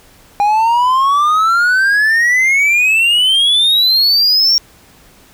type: exponential sweep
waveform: triangle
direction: up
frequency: 808 to 5588 Hz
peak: -7 dBFS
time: 0.4-4.58 s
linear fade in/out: 0 ms
effects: pink hiss -45 dBFS RMS until 5.33 s